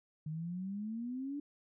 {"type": "exponential sweep", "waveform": "sine", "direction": "up", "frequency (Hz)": [151.4, 293.6], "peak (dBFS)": -37, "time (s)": [0.26, 1.4], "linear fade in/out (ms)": 5, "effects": []}